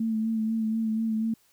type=tone with vibrato; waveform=sine; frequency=221.9 Hz; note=A3; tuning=15 cents sharp; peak=-24 dBFS; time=0-1.34 s; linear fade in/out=5 ms; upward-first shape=sine; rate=4.1 Hz; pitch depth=28 cents each way; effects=white hiss -64 dBFS RMS until 1.52 s